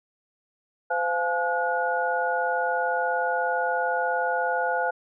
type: tone cluster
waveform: sine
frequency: 513 / 696 / 850 / 1449 Hz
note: C5 / F5 / G#5 / F#6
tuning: -34 / -6 / +40 / -37 cents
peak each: -28 dBFS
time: 0.9-4.91 s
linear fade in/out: 10 ms
effects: none